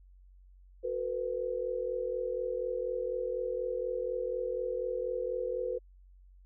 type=tone cluster; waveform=sine; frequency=368.9 / 457.9 / 502 Hz; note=F#4 / A#4 / B4; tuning=-5 / -31 / +28 cents; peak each=-39 / -37 / -33 dBFS; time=0.83-5.79 s; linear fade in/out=20 ms; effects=added 46 Hz sine -54 dBFS peak until 6.45 s